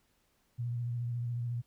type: tone with vibrato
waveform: sine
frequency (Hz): 119.8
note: A#2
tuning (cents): +48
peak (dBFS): -32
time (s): 0.58-1.62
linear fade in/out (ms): 20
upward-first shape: sine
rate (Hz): 14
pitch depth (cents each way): 30
effects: pink hiss -73 dBFS RMS until 1.66 s